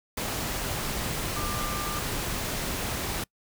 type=tone in noise; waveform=sine; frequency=1191 Hz; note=D6; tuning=24 cents sharp; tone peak=-34 dBFS; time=1.36-1.99 s; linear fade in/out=5 ms; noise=pink; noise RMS=-31 dBFS; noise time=0.17-3.24 s; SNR=-6 dB; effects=noise-tail reverb RT60 0.1 s tail -25 dB re dry